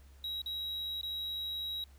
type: tone with dropouts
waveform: triangle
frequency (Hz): 3848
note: B7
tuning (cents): -46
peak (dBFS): -34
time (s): 0.24-1.84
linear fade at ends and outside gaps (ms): 2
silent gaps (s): 0.418-0.46 / 1.013-1.031
effects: added 68 Hz sine -54 dBFS peak until 1.98 s + pink hiss -66 dBFS RMS until 1.98 s